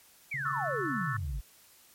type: exponential sweep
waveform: sine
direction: down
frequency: 2400 to 44.82 Hz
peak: -32 dBFS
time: 0.31-1.41 s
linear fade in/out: 10 ms
type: tone with tremolo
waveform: sine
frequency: 138.59 Hz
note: C#3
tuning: in tune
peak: -37 dBFS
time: 0.34-1.39 s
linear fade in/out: 0 ms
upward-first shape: sine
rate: 18 Hz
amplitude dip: 55%
type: chord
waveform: sine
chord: F# minor seventh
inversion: second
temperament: equal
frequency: 1108.7 / 1318.5 / 1480 / 1760 Hz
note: C#6 / E6 / F#6 / A6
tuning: 0 / 0 / 0 / 0 cents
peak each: -38 / -36 / -40 / -36 dBFS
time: 0.45-1.17 s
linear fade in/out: 5 ms
effects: white hiss -59 dBFS RMS until 1.94 s + MP3 64 kbps